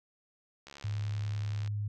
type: click train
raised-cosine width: 0.2 ms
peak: -30 dBFS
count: 72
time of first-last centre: 0.67-1.676 s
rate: 70.6 Hz
type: tone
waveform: sine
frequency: 103.83 Hz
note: G#2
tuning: in tune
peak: -31 dBFS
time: 0.84-1.88 s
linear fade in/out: 5 ms
effects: none